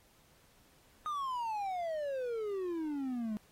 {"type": "exponential sweep", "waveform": "triangle", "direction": "down", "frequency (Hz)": [1244.5, 207.7], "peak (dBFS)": -32, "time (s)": [1.06, 3.37], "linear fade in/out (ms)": 0, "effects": ["pink hiss -66 dBFS RMS until 3.51 s", "AAC 48 kbps"]}